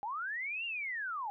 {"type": "linear two-way sweep", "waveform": "sine", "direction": "up then down", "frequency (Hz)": [784, 2826, 784], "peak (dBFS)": -35, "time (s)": [0.03, 1.3], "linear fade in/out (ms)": 0, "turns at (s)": 0.65, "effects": []}